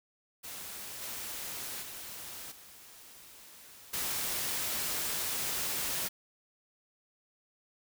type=noise with level steps; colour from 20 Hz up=white; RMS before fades=-43 / -40 / -44 / -53 / -34 dBFS; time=0.43-6.09 s; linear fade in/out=20 ms; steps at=1.01 / 1.82 / 2.51 / 3.93 s; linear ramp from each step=10 ms; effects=none